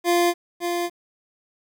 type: tone with echo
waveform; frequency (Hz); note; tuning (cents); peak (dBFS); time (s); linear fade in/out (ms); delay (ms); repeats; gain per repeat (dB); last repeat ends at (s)
25% pulse; 347.6; F4; -8; -13; 0.04-0.34; 50; 560; 1; -6; 0.9
effects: 9-bit